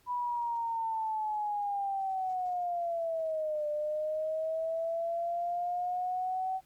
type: linear two-way sweep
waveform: sine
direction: down then up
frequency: 987.8 to 595 to 760 Hz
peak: -30 dBFS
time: 0.06-6.61 s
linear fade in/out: 50 ms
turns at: 3.68 s
effects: pink hiss -67 dBFS RMS until 6.65 s + Opus 48 kbps